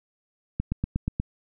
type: click train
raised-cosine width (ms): 5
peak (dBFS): -13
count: 6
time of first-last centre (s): 0.6-1.2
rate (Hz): 8.34
effects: none